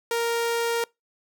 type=tone; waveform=sawtooth; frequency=466.2 Hz; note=A#4; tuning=in tune; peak=-19 dBFS; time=0.11-0.84 s; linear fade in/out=2 ms; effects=noise-tail reverb RT60 0.2 s tail -25 dB re dry